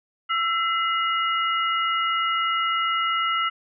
sine tone cluster, 1334 / 2043 / 2880 Hz, E6 / C7 / F#7, +20 / -42 / -47 cents, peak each -22 / -29 / -28 dBFS, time 0.29-3.5 s, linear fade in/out 20 ms, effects none

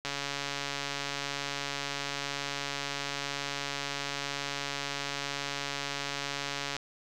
click train, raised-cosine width 0.2 ms, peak -16 dBFS, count 948, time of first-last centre 0.05-6.766 s, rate 141 Hz, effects none

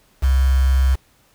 sine tone with quantisation, 65.9 Hz, C2, 13 cents sharp, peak -12 dBFS, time 0.22-0.96 s, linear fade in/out 20 ms, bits 5, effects pink hiss -57 dBFS RMS until 1.34 s

